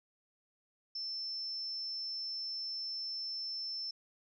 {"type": "tone", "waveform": "sine", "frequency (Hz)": 5320, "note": "E8", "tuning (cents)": 15, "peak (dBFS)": -37, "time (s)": [0.95, 3.91], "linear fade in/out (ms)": 5, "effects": []}